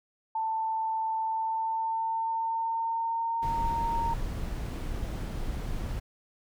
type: tone with pitch glide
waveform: sine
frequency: 888 to 923.6 Hz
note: A5 to A#5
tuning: +16 to -16 cents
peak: -27 dBFS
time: 0.35-4.14 s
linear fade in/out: 5 ms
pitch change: +68 cents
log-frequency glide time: 1.2-3.79 s
type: noise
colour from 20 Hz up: brown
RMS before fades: -33 dBFS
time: 3.42-6 s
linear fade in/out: 10 ms
effects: none